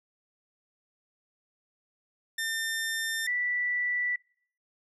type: tone pair in turn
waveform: sawtooth / sine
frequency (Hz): 1800 / 1965.3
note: A6 / B6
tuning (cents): +39 / -9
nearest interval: major second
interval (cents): 152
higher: second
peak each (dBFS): -26 / -26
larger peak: neither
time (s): 2.38-3.27 / 3.27-4.16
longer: neither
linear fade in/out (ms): 5
effects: noise-tail reverb RT60 0.6 s tail -25 dB re dry